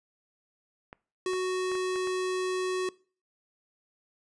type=clicks; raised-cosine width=0.5 ms; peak=-28 dBFS; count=6; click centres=0.929 / 1.334 / 1.717 / 1.753 / 1.959 / 2.073 s
type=tone; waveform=square; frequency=370 Hz; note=F#4; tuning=in tune; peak=-28 dBFS; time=1.26-2.89 s; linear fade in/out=2 ms
effects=noise-tail reverb RT60 0.4 s tail -22 dB re dry + resampled to 22050 Hz